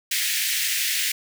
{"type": "high-pass noise", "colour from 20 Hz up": "pink", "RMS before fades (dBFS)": -24, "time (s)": [0.11, 1.12], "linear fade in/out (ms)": 5, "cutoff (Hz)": 1800, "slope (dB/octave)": 48, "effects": []}